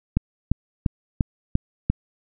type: click train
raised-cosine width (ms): 5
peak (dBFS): -6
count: 6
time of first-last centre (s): 0.17-1.9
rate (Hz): 2.89
effects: none